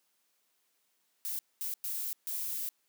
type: noise bursts at uneven times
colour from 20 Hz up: violet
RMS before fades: -36 dBFS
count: 4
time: 1.25-1.39 / 1.61-1.74 / 1.84-2.13 / 2.27-2.69 s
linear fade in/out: 0 ms
effects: white hiss -75 dBFS RMS until 2.88 s + high-pass 200 Hz 12 dB/octave